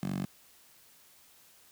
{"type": "tone with high-pass filter", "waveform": "10% pulse", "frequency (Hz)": 47.43, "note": "F#1", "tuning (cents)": 44, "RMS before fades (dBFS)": -34, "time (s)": [0.03, 0.25], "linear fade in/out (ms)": 0, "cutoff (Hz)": 170, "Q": 3.6, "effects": ["white hiss -60 dBFS RMS until 1.71 s"]}